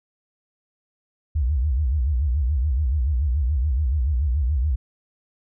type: tone with vibrato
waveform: sine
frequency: 68.2 Hz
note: C#2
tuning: 28 cents flat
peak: -18 dBFS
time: 1.35-4.76 s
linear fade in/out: 10 ms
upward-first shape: sine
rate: 7 Hz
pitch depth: 250 cents each way
effects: none